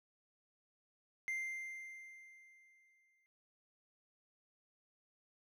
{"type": "tone with exponential decay", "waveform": "triangle", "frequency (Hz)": 2093, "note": "C7", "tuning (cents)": 0, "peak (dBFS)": -34, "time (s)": [1.28, 3.26], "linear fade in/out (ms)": 0, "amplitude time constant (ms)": 430, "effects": []}